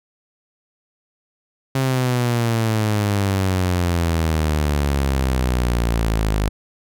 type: exponential sweep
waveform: sawtooth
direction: down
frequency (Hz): 134.5 to 51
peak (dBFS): -13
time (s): 1.75-6.49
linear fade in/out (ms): 5
effects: none